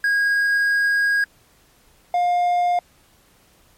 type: tone pair in turn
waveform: triangle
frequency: 1638 / 708.1 Hz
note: G#6 / F5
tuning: -24 / +24 cents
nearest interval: octave + minor third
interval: 1452 cents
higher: first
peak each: -14 dBFS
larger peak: neither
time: 0.04-1.24 / 2.14-2.79 s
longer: first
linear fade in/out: 2 ms
effects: pink hiss -56 dBFS RMS until 3.77 s + MP3 64 kbps